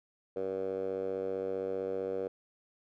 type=tone with band-pass filter; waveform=10% pulse; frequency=95.4 Hz; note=G2; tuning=47 cents flat; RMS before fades=-35 dBFS; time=0.36-2.28 s; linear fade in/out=5 ms; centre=480 Hz; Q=4; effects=none